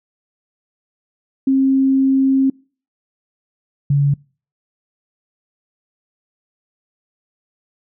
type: tone pair in turn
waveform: sine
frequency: 267.8 / 141.86 Hz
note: C4 / C#3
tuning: +40 / +40 cents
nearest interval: major seventh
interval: 1100 cents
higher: first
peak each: -11 dBFS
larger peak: neither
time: 1.47-2.5 / 3.9-4.14 s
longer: first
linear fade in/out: 5 ms
effects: noise-tail reverb RT60 0.4 s tail -26 dB re dry

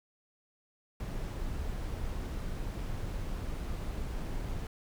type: noise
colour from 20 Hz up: brown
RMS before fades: -36 dBFS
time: 1-4.67 s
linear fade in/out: 2 ms
effects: none

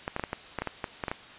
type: clicks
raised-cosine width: 0.5 ms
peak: -15 dBFS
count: 12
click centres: 0.079 / 0.164 / 0.196 / 0.238 / 0.331 / 0.587 / 0.62 / 0.673 / 0.842 / 1.038 / 1.082 / 1.115 s
effects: white hiss -47 dBFS RMS until 1.38 s + resampled to 8000 Hz

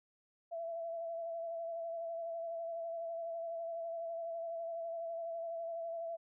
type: tone with vibrato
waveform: sine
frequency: 668 Hz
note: E5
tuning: 23 cents sharp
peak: -38 dBFS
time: 0.51-6.17 s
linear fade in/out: 20 ms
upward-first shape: sine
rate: 12 Hz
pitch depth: 27 cents each way
effects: none

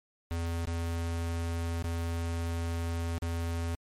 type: tone with dropouts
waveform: square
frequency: 84 Hz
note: E2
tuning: 33 cents sharp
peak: -31 dBFS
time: 0.31-3.75 s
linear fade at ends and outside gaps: 0 ms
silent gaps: 0.653-0.673 / 1.824-1.842 / 3.181-3.222 s
effects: MP3 64 kbps

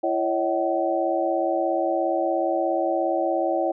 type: tone cluster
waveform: sine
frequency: 335.9 / 558 / 635 / 760 Hz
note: E4 / C#5 / D#5 / F#5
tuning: +33 / +11 / +35 / +46 cents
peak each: -26 dBFS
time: 0.03-3.72 s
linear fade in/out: 10 ms
effects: none

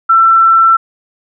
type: tone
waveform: sine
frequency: 1341 Hz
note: E6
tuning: 29 cents sharp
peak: -4 dBFS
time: 0.09-0.77 s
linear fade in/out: 10 ms
effects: none

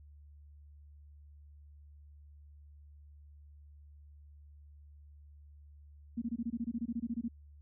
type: tone bursts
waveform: sine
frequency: 233.3 Hz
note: A#3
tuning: 2 cents sharp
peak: -32 dBFS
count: 16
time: 6.17-7.284 s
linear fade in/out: 10 ms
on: 49 ms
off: 22 ms
effects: added 73 Hz sine -53 dBFS peak until 7.61 s

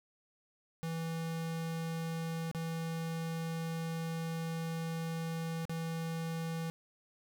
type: tone with dropouts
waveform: square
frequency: 164.1 Hz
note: E3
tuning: 8 cents flat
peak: -36 dBFS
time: 0.83-6.7 s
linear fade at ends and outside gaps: 0 ms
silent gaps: 2.514-2.548 / 5.653-5.695 s
effects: none

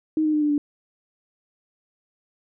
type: tone with pitch steps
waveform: sine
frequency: 312.5 / 307.1 / 301.9 / 296.7 / 291.6 Hz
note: D#4 / D#4 / D4 / D4 / D4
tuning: +8 / -23 / +48 / +18 / -12 cents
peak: -18 dBFS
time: 0.17-0.58 s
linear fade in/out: 2 ms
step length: 82 ms
effects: none

